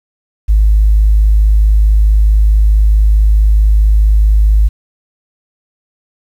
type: tone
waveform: sine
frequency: 52.3 Hz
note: G#1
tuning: 13 cents sharp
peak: -4 dBFS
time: 0.48-4.69 s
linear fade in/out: 20 ms
effects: tanh soft clip ceiling 0 dBFS + 7-bit